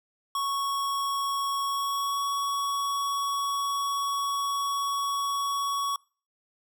square tone with pitch glide, 1108.7 to 1120.3 Hz, C#6 to C#6, 0 to +18 cents, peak -27 dBFS, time 0.35-5.96 s, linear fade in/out 2 ms, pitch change +18 cents, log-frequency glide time 1.65-2.23 s, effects noise-tail reverb RT60 0.4 s tail -25 dB re dry

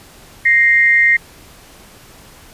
sine tone pair together, 1867.1 / 2098 Hz, A#6 / C7, +2 / +4 cents, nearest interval major second, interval 202 cents, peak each -11 dBFS, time 0.45-1.17 s, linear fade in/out 10 ms, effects pink hiss -42 dBFS RMS until 2.53 s + resampled to 32000 Hz

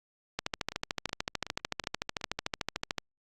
two click trains, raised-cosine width 0.2 ms, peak -13 / -22 dBFS, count 36 / 5, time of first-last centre 0.39-2.983 / 0.72-2.213 s, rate 13.5 / 2.68 Hz, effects Opus 48 kbps

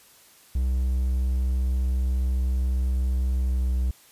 triangle tone with pitch glide, 63.9 to 63.09 Hz, C2 to B1, -40 to +38 cents, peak -19 dBFS, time 0.55-3.91 s, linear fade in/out 5 ms, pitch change -22 cents, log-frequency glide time 3.42-3.79 s, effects white hiss -54 dBFS RMS until 4.11 s + resampled to 32000 Hz

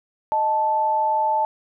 sine tone pair together, 620.8 / 877 Hz, D#5 / A5, -4 / -6 cents, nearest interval tritone, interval 598 cents, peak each -26 / -18 dBFS, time 0.32-1.45 s, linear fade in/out 0 ms, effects none

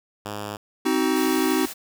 5% pulse tone, 103.83 Hz, G#2, in tune, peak -19 dBFS, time 0.25-0.57 s, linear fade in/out 10 ms
square chord, C diminished, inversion none, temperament just, 261.6 / 314 / 376.7 Hz, C4 / Eb4 / Gb4, 0 / +16 / +31 cents, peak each -25 / -24 / -25 dBFS, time 0.85-1.66 s, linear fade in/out 10 ms
white noise, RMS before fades -35 dBFS, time 1.15-1.74 s, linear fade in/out 20 ms
effects none

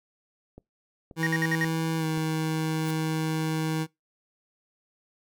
click train, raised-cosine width 2 ms, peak -31 dBFS, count 4, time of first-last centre 0.58-2.176 s, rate 1.88 Hz
25% pulse tone with pitch glide, 162.1 to 158.4 Hz, E3 to D#3, -29 to +31 cents, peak -22 dBFS, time 1.16-3.87 s, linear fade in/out 50 ms, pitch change -40 cents, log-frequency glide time 1.98-2.05 s
triangle tone bursts, 1864.7 Hz, A#6, in tune, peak -23 dBFS, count 5, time 1.23-1.646 s, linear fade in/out 0 ms, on 36 ms, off 59 ms
white noise with exponential growth, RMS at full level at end -38 dBFS, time 2.73-2.91 s, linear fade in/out 5 ms, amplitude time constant 37 ms
effects noise-tail reverb RT60 0.2 s tail -24 dB re dry

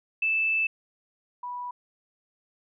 sine tone pair in turn, 2635 / 981.3 Hz, E7 / B5, -1 / -11 cents, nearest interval octave + perfect fourth, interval 1710 cents, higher first, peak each -22 / -32 dBFS, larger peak first, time 0.22-0.67 / 1.43-1.71 s, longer first, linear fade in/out 5 ms, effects none

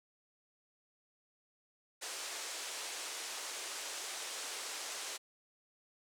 white band-pass noise, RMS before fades -43 dBFS, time 2.01-5.18 s, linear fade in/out 20 ms, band 360 to 8700 Hz, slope 24 dB/octave, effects none

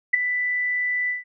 sine tone with ADSR envelope, 1984 Hz, B6, 7 cents sharp, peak -10 dBFS, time 0.13-1.24 s, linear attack 12 ms, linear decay 8 ms, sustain -11 dB, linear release 150 ms, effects none

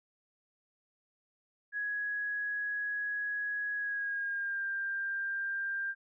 sine tone with pitch glide, 1669 to 1590.9 Hz, G#6 to G6, +8 to +25 cents, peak -32 dBFS, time 1.72-5.95 s, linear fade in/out 50 ms, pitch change -83 cents, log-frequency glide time 3.75-4.65 s, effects none

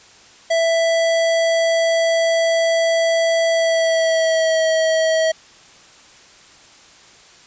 square tone with pitch glide, 661 to 642.2 Hz, E5 to E5, +5 to -45 cents, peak -15 dBFS, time 0.5-5.32 s, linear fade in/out 10 ms, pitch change -50 cents, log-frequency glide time 3.5-4.67 s, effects white hiss -46 dBFS RMS until 7.46 s + resampled to 16000 Hz

